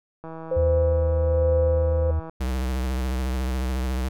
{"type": "click train", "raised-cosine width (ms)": 1, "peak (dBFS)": -24, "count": 334, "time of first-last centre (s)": [0.24, 2.296], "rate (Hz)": 162}
{"type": "tone with tremolo", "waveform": "sine", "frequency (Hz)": 514, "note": "C5", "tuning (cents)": -31, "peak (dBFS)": -19, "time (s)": [0.51, 2.11], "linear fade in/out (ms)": 5, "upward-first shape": "sine", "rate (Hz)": 1.2, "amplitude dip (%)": 45}
{"type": "tone with pitch glide", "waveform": "sine", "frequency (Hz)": [79.8, 78.88], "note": ["D#2", "D#2"], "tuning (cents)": [44, 24], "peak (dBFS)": -20, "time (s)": [0.56, 2.2], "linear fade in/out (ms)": 10, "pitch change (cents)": -20, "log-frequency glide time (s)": [0.76, 1.13]}
{"type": "tone with vibrato", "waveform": "square", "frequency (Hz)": 64.1, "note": "C2", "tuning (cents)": -35, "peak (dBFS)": -24, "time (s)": [2.4, 4.09], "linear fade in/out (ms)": 10, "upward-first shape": "sine", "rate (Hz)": 14, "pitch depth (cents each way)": 60}
{"effects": []}